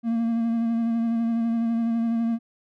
triangle tone with vibrato, 230.2 Hz, A#3, 22 cents flat, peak -19 dBFS, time 0.03-2.39 s, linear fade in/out 50 ms, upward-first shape sine, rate 12 Hz, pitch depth 23 cents each way, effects none

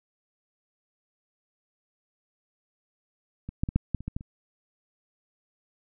clicks, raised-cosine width 5 ms, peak -23 / -12 / -18 / -9 / -13 / -26 / -19 / -18 / -29 dBFS, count 9, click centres 3.49 / 3.635 / 3.689 / 3.76 / 3.947 / 4.006 / 4.08 / 4.165 / 4.209 s, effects none

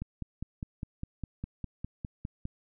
click train, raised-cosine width 5 ms, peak -23 dBFS, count 13, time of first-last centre 0.02-2.454 s, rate 4.93 Hz, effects none

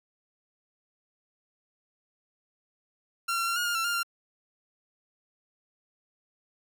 sawtooth tone with pitch steps, 1371 / 1363 / 1373 / 1435 / 1411 / 1350 / 1404 / 1383 Hz, F6 / F6 / F6 / F6 / F6 / E6 / F6 / F6, -32 / -43 / -30 / +47 / +17 / +41 / +9 / -17 cents, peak -23 dBFS, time 3.28-4.032 s, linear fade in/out 10 ms, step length 94 ms, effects none

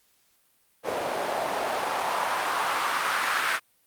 white noise with band-pass filter sweep, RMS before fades -27 dBFS, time 0.83-3.6 s, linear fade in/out 50 ms, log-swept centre 530 to 1500 Hz, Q 2, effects white hiss -66 dBFS RMS until 3.86 s + Opus 48 kbps

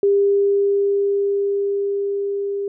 sine tone with level ramp, 400.4 Hz, G4, 37 cents sharp, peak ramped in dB -12 to -21 dBFS, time 0.03-2.68 s, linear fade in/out 2 ms, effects none

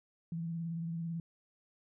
sine tone with vibrato, 166.5 Hz, E3, 18 cents sharp, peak -35 dBFS, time 0.32-1.2 s, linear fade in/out 2 ms, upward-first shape sine, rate 18 Hz, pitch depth 36 cents each way, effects none

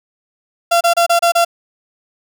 35% pulse tone bursts, 685 Hz, F5, 34 cents flat, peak -8 dBFS, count 6, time 0.71-1.449 s, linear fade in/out 10 ms, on 99 ms, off 29 ms, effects none

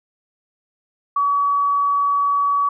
sine tone, 1136 Hz, C#6, 42 cents sharp, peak -15 dBFS, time 1.16-2.69 s, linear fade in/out 5 ms, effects none

